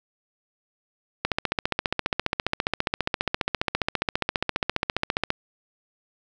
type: click train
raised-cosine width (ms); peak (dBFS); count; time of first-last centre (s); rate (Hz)
0.3; -6; 61; 1.25-5.304; 14.8
effects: none